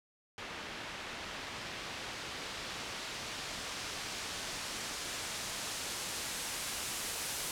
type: noise with low-pass filter sweep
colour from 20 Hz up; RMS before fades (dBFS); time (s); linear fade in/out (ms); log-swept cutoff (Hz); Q
white; -41; 0.38-7.51; 0; 2800 to 11000; 0.71
effects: none